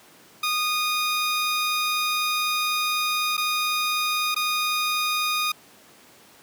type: tone with dropouts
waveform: 15% pulse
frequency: 1232 Hz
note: D#6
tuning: 17 cents flat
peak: -16 dBFS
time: 0.43-5.52 s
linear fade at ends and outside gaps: 5 ms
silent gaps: 3.369-3.377 / 4.346-4.362 s
effects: pink hiss -51 dBFS RMS until 6.42 s + high-pass 200 Hz 12 dB/octave